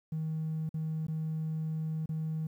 triangle tone with dropouts, 157.9 Hz, D#3, 26 cents sharp, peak -28 dBFS, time 0.12-2.47 s, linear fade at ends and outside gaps 5 ms, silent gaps 0.692-0.741 / 1.068-1.082 / 2.059-2.091 s, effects tanh soft clip ceiling -28 dBFS + 11-bit

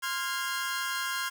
sawtooth chord, F minor, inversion second, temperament equal with one note detuned, 1046.5 / 1396.9 / 1634.6 Hz, C6 / F6 / Ab6, 0 / 0 / -28 cents, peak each -31 dBFS, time 0.02-1.3 s, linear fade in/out 20 ms, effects 9-bit

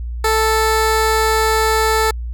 15% pulse tone, 440 Hz, A4, in tune, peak -7 dBFS, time 0.24-2.11 s, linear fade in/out 5 ms, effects added 59 Hz sine -22 dBFS peak until 2.33 s

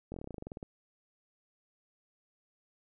slowing click train, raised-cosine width 2 ms, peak -28 dBFS, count 15, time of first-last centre 0.12-0.629 s, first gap 21 ms, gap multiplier 1.08, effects none

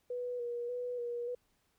sine tone with vibrato, 484.9 Hz, B4, 32 cents flat, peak -35 dBFS, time 0.1-1.35 s, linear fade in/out 5 ms, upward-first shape square, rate 1.7 Hz, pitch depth 25 cents each way, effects pink hiss -75 dBFS RMS until 1.78 s

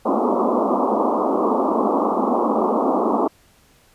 pink band-pass noise, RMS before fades -19 dBFS, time 0.05-3.28 s, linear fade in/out 10 ms, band 210 to 1200 Hz, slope 96 dB/octave, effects pink hiss -55 dBFS RMS until 3.94 s + resampled to 32000 Hz

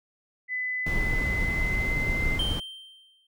sine tone with pitch glide, 2007 to 2075 Hz, B6 to C7, +27 to -15 cents, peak -27 dBFS, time 0.48-2.4 s, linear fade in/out 50 ms, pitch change +58 cents, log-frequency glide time 0.8-2.25 s
brown noise, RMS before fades -28 dBFS, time 0.86-2.6 s, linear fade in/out 5 ms
triangle tone with exponential decay, 3136 Hz, G7, in tune, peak -23 dBFS, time 2.39-3.27 s, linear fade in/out 5 ms, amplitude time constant 190 ms
effects none

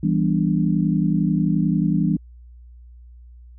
sine chord, E minor seventh, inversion none, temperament equal with one note detuned, 164.81 / 196 / 243.5 / 293.7 Hz, E3 / G3 / B3 / D4, 0 / 0 / -24 / 0 cents, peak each -20 / -21 / -26 / -24 dBFS, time 0.03-2.17 s, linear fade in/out 5 ms, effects added 60 Hz sine -41 dBFS peak until 3.58 s

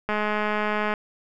click train, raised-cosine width 0.5 ms, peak -11 dBFS, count 180, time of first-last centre 0.09-0.938 s, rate 211 Hz, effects none

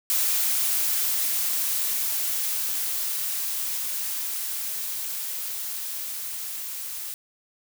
blue noise with level ramp, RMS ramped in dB -23 to -34 dBFS, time 0.1-7.14 s, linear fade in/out 0 ms, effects none

